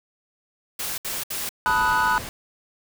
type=noise bursts; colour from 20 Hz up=white; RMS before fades=-29 dBFS; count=3; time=0.79-1.492 s; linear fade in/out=5 ms; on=190 ms; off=66 ms
type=chord; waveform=triangle; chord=B dominant seventh; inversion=third; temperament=equal with one note detuned; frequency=880 / 987.8 / 1253.9 / 1480 Hz; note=A5 / B5 / D#6 / F#6; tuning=0 / 0 / +13 / 0 cents; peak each=-23 / -21 / -24 / -21 dBFS; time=1.66-2.18 s; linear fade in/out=0 ms
type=noise; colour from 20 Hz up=pink; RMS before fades=-34 dBFS; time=1.66-2.29 s; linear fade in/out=0 ms
effects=none